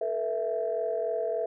sine chord, A suspended second, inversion none, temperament equal with one note detuned, 440 / 483.4 / 659.3 Hz, A4 / B4 / E5, 0 / -37 / 0 cents, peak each -32 / -32 / -29 dBFS, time 0.01-1.46 s, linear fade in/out 5 ms, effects tanh soft clip ceiling -18 dBFS

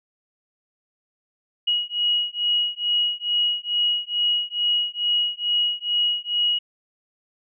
sine beating tone pair, 2900 / 2902.3 Hz, F#7 / F#7, -35 / -34 cents, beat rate 2.3 Hz, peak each -23 dBFS, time 1.67-6.59 s, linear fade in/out 10 ms, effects none

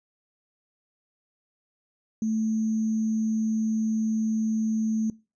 sine tone with sample-and-hold, 220 Hz, A3, in tune, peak -23 dBFS, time 2.22-5.1 s, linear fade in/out 2 ms, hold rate 6300 Hz, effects noise-tail reverb RT60 0.3 s tail -22 dB re dry + resampled to 22050 Hz

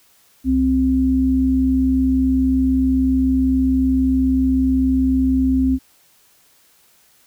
sine tone pair together, 65.4 / 261.6 Hz, C2 / C4, 0 / 0 cents, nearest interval 2 octaves, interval 2400 cents, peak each -21 / -14 dBFS, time 0.44-5.79 s, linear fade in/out 50 ms, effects white hiss -55 dBFS RMS until 7.26 s

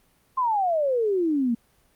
sine exponential sweep, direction down, 1068 to 225.1 Hz, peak -20 dBFS, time 0.37-1.55 s, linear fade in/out 10 ms, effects pink hiss -63 dBFS RMS until 1.95 s + Opus 32 kbps

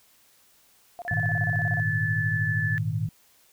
sine tone bursts, 703 Hz, F5, 11 cents sharp, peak -33 dBFS, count 14, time 0.99-1.799 s, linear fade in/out 0 ms, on 29 ms, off 31 ms
sine tone, 1739 Hz, A6, 21 cents flat, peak -26 dBFS, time 1.08-2.78 s, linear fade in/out 0 ms
sine chord, Ab suspended second, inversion none, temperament just, 103.83 / 116.8 / 155.74 Hz, Ab2 / Bb2 / Eb3, 0 / +4 / +2 cents, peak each -29 dBFS, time 1.11-3.09 s, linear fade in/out 5 ms
effects white hiss -60 dBFS RMS until 3.52 s

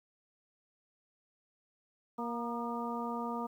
harmonic tone with a mistuned harmonic, 235.4 Hz, A#3, 17 cents sharp, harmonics 1 / 2 / 3 / 4 / 5, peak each -38 / -42 / -43 / -40 / -42 dBFS, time 2.18-3.47 s, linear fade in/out 10 ms, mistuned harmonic 5, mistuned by +49 cents, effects 11-bit

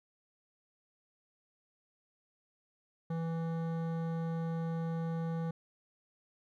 sine tone with hard clipping, 164.81 Hz, E3, in tune, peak -35 dBFS, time 3.1-5.51 s, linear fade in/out 5 ms, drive 14 dB, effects none

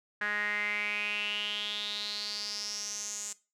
sawtooth tone with band-pass filter sweep, 207.7 Hz, G#3, in tune, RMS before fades -35 dBFS, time 0.21-3.33 s, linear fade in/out 5 ms, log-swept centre 1700 to 7300 Hz, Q 7.1, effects noise-tail reverb RT60 0.3 s tail -19 dB re dry

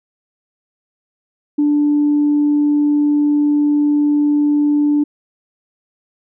sine tone, 293.7 Hz, D4, in tune, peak -10 dBFS, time 1.58-5.04 s, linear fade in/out 10 ms, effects tanh soft clip ceiling -7 dBFS

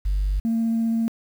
sine tone, 48.98 Hz, G1, 1 cent flat, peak -18 dBFS, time 0.05-0.4 s, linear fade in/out 10 ms
sine tone with vibrato, 227.4 Hz, A#3, 43 cents flat, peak -18 dBFS, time 0.45-1.08 s, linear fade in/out 0 ms, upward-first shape sine, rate 15 Hz, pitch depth 8 cents each way
effects tanh soft clip ceiling -16 dBFS + 8-bit

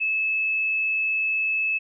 sine tone, 2604 Hz, E7, 22 cents flat, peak -21 dBFS, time 0-1.79 s, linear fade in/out 20 ms, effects none

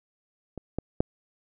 clicks, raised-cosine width 2 ms, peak -23 / -15 / -8 dBFS, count 3, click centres 0.577 / 0.786 / 1.005 s, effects none

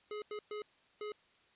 square tone bursts at uneven times, 421 Hz, G#4, 24 cents sharp, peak -40 dBFS, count 4, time 0.11-0.22 / 0.31-0.39 / 0.51-0.62 / 1.01-1.12 s, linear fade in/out 2 ms, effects white hiss -68 dBFS RMS until 1.55 s + resampled to 8000 Hz

